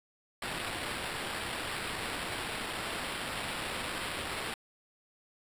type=noise with sample-and-hold; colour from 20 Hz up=white; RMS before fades=-37 dBFS; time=0.42-4.54 s; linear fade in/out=2 ms; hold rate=6300 Hz; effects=resampled to 32000 Hz